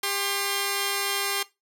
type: tone pair together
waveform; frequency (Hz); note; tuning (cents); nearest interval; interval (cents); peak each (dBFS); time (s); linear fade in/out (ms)
5% pulse; 398.9 / 1064.9; G4 / C6; +30 / +30; octave + perfect fourth; 1700; -16; 0.03-1.43; 5
effects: noise-tail reverb RT60 0.2 s tail -18 dB re dry